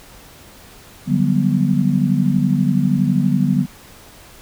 sine chord, G major seventh, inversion second, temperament just, 147 / 183.75 / 196 / 245 Hz, D3 / F#3 / G3 / B3, +2 / -12 / 0 / -14 cents, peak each -19 dBFS, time 1.06-3.67 s, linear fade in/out 50 ms, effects pink hiss -43 dBFS RMS until 4.41 s

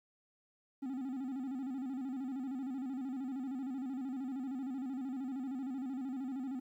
triangle tone with vibrato, 262.7 Hz, C4, 7 cents sharp, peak -35 dBFS, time 0.82-6.6 s, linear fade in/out 10 ms, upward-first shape square, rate 13 Hz, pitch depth 84 cents each way, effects 12-bit

